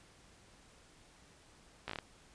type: slowing click train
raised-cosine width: 0.3 ms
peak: -23 dBFS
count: 6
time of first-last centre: 1.88-1.987 s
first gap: 15 ms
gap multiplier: 1.18
effects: pink hiss -62 dBFS RMS until 2.34 s + resampled to 22050 Hz